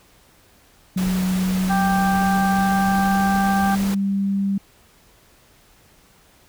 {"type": "tone with pitch glide", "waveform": "sine", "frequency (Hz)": [185, 197.14], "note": ["F#3", "G3"], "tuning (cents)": [0, 10], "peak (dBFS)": -18, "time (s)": [0.96, 4.58], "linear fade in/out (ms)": 5, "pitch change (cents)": 110, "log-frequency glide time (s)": [1.26, 3.88]}
{"type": "noise", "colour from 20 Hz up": "pink", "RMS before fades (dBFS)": -31, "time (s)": [0.97, 3.95], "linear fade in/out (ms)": 10}
{"type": "harmonic tone", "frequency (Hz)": 393, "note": "G4", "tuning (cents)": 4, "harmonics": [2, 3, 4], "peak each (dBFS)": [-20, -29, -27], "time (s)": [1.69, 3.76], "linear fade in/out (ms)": 20}
{"effects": ["pink hiss -54 dBFS RMS until 6.48 s"]}